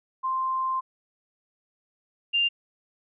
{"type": "tone pair in turn", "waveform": "sine", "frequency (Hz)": [1046.5, 2794], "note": ["C6", "F7"], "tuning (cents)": [0, 0], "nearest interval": "octave + perfect fourth", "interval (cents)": 1700, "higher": "second", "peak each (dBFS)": [-24, -20], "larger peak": "second", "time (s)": [[0.23, 0.81], [2.33, 2.49]], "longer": "first", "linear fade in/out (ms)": 20, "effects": []}